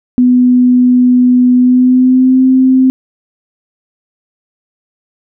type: tone with pitch glide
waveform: sine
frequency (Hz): 249 to 260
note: B3 to C4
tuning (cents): +14 to -11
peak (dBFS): -4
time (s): 0.18-2.9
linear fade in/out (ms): 0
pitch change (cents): +75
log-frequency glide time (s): 1.55-2.44
effects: none